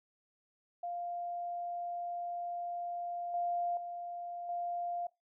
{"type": "tone with level steps", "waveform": "sine", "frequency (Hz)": 698.5, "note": "F5", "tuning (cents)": 0, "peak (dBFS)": [-36, -31, -39, -34], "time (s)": [0.83, 5.07], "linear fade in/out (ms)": 5, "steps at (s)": [3.34, 3.77, 4.49], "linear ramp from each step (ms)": 2, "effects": ["noise-tail reverb RT60 0.2 s tail -21 dB re dry"]}